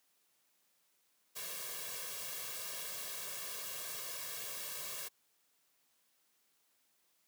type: noise with comb filter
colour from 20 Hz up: white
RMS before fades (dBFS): -43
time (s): 1.35-5.09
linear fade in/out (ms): 20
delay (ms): 1.8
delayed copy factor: +1
effects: white hiss -75 dBFS RMS until 7.27 s + high-pass 150 Hz 12 dB/octave